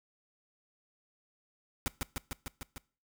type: noise with echo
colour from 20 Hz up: pink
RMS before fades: -32 dBFS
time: 1.86-1.88 s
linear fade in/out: 0 ms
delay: 150 ms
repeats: 6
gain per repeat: -2 dB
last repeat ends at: 2.78 s
effects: noise-tail reverb RT60 0.4 s tail -22 dB re dry